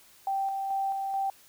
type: tone with tremolo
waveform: sine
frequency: 781 Hz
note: G5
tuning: 7 cents flat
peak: -26 dBFS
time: 0.27-1.3 s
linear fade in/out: 2 ms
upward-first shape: square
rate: 2.3 Hz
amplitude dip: 30%
effects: white hiss -57 dBFS RMS until 1.48 s